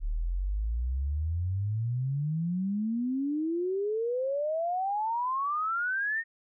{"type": "exponential sweep", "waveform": "sine", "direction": "up", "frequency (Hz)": [35.85, 1864.7], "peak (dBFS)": -27, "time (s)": [0, 6.24], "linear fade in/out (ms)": 50, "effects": []}